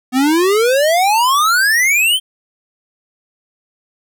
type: exponential sweep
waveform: square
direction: up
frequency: 246.9 to 3200 Hz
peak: -11 dBFS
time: 0.12-2.2 s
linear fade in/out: 50 ms
effects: none